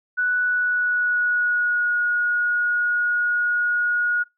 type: tone with pitch glide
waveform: sine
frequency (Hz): 1480 to 1446.2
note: F#6 to F#6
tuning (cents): 0 to -40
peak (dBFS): -18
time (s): 0.17-4.24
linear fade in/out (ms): 20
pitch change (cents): -40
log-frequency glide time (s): 0.36-1.97
effects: noise-tail reverb RT60 0.2 s tail -23 dB re dry